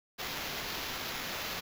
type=noise with sample-and-hold; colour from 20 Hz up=white; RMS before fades=-38 dBFS; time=0.18-1.61 s; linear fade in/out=20 ms; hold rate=8820 Hz; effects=none